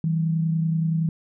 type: tone pair together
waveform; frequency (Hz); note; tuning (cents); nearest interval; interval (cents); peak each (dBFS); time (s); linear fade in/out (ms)
sine; 161.6 / 192.18; E3 / G3; -34 / -34; minor third; 300; -20 / -31; 0.04-1.09; 2
effects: none